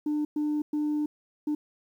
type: tone bursts at uneven times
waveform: sine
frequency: 299.2 Hz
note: D4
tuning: 32 cents sharp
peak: -23 dBFS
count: 4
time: 0.06-0.25 / 0.36-0.62 / 0.73-1.06 / 1.47-1.55 s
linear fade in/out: 5 ms
effects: tanh soft clip ceiling -23 dBFS + 10-bit